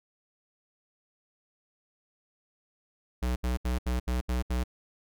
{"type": "tone bursts", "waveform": "square", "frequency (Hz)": 61.74, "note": "B1", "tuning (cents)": 0, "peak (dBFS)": -27, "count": 7, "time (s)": [3.22, 4.638], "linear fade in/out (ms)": 10, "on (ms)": 140, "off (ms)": 73, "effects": []}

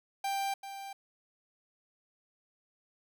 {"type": "tone with echo", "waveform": "45% pulse", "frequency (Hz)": 788, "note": "G5", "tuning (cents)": 9, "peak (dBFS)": -31, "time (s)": [0.24, 0.54], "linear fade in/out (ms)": 5, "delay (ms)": 390, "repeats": 1, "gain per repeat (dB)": -10, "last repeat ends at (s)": 0.93, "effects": []}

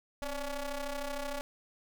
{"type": "ring-modulated tone", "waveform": "sawtooth", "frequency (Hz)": 281.4, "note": "C#4", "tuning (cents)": 26, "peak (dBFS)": -28, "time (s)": [0.22, 1.41], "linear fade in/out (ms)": 0, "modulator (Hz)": 298, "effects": ["11-bit"]}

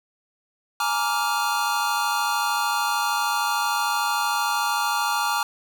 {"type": "chord", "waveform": "square", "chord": "Bb dominant seventh", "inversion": "third", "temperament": "just", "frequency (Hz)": [839.1, 932.3, 1165.4, 1398.5], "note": ["Ab5", "Bb5", "D6", "F6"], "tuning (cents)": [18, 0, -14, 2], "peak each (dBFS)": -28, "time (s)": [0.8, 5.43], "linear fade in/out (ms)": 2, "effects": []}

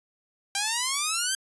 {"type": "exponential sweep", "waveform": "5% pulse", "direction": "up", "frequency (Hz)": [784, 1595], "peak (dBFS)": -13, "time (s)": [0.55, 1.35], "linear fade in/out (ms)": 2, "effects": ["resampled to 24000 Hz"]}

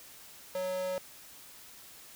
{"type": "tone with high-pass filter", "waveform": "square", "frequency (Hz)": 184.5, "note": "F#3", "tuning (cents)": -5, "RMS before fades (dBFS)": -34, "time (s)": [0.55, 0.98], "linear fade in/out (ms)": 0, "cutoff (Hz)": 490, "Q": 6.1, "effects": ["white hiss -52 dBFS RMS until 2.15 s"]}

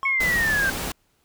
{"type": "tone with exponential decay", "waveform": "triangle", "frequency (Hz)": 1080, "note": "C#6", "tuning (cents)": -45, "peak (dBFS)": -21, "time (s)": [0.03, 0.31], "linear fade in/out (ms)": 0, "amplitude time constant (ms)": 59}
{"type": "linear sweep", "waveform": "sine", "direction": "down", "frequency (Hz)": [2218, 1549], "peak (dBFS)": -19, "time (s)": [0.05, 0.7], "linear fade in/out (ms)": 5}
{"type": "noise", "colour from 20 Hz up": "pink", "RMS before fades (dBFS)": -29, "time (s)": [0.2, 0.92], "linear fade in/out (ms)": 5}
{"effects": ["pink hiss -66 dBFS RMS until 1.24 s"]}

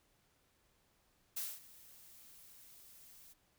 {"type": "noise with ADSR envelope", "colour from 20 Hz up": "blue", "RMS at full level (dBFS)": -39, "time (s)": [1.36, 3.34], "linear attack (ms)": 13, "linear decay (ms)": 220, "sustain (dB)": -20, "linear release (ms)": 21, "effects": ["pink hiss -74 dBFS RMS until 3.58 s"]}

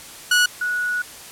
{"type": "tone pair in turn", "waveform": ["sawtooth", "sine"], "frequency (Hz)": [1465, 1465], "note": ["F#6", "F#6"], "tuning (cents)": [-18, -18], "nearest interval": "unison", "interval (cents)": 0, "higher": "neither", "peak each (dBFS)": [-10, -20], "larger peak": "first", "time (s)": [[0.31, 0.46], [0.61, 1.02]], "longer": "second", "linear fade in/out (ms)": 5, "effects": ["white hiss -39 dBFS RMS until 1.31 s", "low-pass 12000 Hz 12 dB/octave"]}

